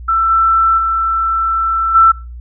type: tone with level steps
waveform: sine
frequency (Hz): 1334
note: E6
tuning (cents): +20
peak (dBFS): -10 / -8 / -12 / -4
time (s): 0.08-2.12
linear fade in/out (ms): 10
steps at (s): 0.29 / 0.77 / 1.94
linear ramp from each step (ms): 20
effects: noise-tail reverb RT60 0.3 s tail -22 dB re dry + added 60 Hz sine -27 dBFS peak until 2.4 s